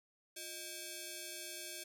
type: ring-modulated tone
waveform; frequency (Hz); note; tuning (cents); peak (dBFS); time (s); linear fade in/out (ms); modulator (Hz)
5% pulse; 976; B5; -21; -29; 0.36-1.84; 10; 1330
effects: none